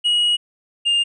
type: tone pair in turn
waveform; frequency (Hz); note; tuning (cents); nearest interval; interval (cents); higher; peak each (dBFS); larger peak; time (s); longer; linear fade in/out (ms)
triangle; 2900 / 2813; F#7 / F7; -35 / +12; minor second; 53; first; -13; neither; 0.04-0.37 / 0.85-1.04; first; 20
effects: resampled to 24000 Hz